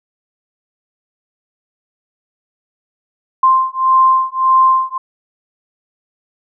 sine beating tone pair, 1046.5 / 1048.2 Hz, C6 / C6, 0 / +3 cents, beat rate 1.7 Hz, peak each -12 dBFS, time 3.43-4.98 s, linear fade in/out 5 ms, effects none

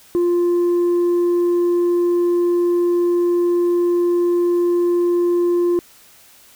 sine tone, 349.2 Hz, F4, in tune, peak -11 dBFS, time 0.15-5.79 s, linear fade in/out 0 ms, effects tanh soft clip ceiling -13 dBFS + white hiss -48 dBFS RMS until 6.55 s

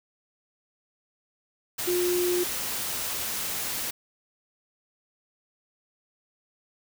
sine tone in noise, 356 Hz, F4, 33 cents sharp, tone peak -23 dBFS, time 1.87-2.44 s, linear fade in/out 10 ms, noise white, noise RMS -31 dBFS, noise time 1.78-3.91 s, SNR +5 dB, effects none

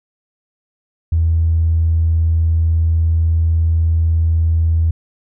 triangle tone with tanh clipping, 81.8 Hz, E2, 13 cents flat, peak -11 dBFS, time 1.12-4.91 s, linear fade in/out 5 ms, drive 4 dB, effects none

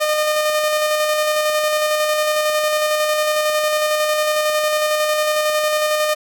sawtooth tone with tremolo, 609 Hz, D#5, 37 cents flat, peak -11 dBFS, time 0-6.15 s, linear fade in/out 20 ms, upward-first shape square, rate 11 Hz, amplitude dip 25%, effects none

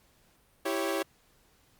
sawtooth chord, C# diminished, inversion first, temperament equal with one note detuned, 329.6 / 392 / 552.1 Hz, E4 / G4 / C#5, 0 / 0 / -7 cents, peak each -29 dBFS, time 0.65-1.03 s, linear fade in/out 10 ms, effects pink hiss -65 dBFS RMS until 1.79 s + Opus 48 kbps

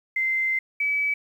sine tone pair in turn, 2078 / 2290 Hz, C7 / D7, -12 / -44 cents, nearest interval major second, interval 168 cents, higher second, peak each -21 dBFS, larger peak neither, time 0.16-0.59 / 0.8-1.14 s, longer first, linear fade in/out 5 ms, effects 9-bit

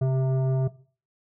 sine tone with frequency modulation, 132.8 Hz, C3, 26 cents sharp, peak -18 dBFS, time 0.01-0.68 s, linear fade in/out 10 ms, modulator 525 Hz, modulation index 0.46, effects noise-tail reverb RT60 0.4 s tail -18 dB re dry + tanh soft clip ceiling -19 dBFS

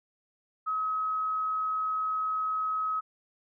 sine tone, 1276 Hz, D#6, 43 cents sharp, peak -27 dBFS, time 0.66-3.01 s, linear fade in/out 20 ms, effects none

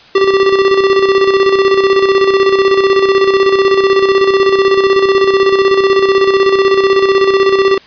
square tone with tremolo, 389.3 Hz, G4, 12 cents flat, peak -6 dBFS, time 0.15-7.78 s, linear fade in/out 5 ms, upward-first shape square, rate 16 Hz, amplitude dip 50%, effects white hiss -40 dBFS RMS until 7.86 s + resampled to 11025 Hz

